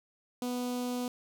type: tone with notch filter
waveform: sawtooth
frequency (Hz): 246.9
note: B3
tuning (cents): 0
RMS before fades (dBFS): -34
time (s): 0.42-1.08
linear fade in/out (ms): 2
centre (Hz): 1800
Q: 0.91
effects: none